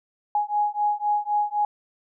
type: beating tone pair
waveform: sine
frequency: 830.6 / 834.5 Hz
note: G#5 / G#5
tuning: 0 / +8 cents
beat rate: 3.9 Hz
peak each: -24 dBFS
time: 0.35-1.65 s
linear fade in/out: 2 ms
effects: none